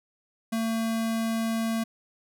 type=tone; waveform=square; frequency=225 Hz; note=A3; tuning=39 cents sharp; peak=-26 dBFS; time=0.52-1.84 s; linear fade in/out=10 ms; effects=none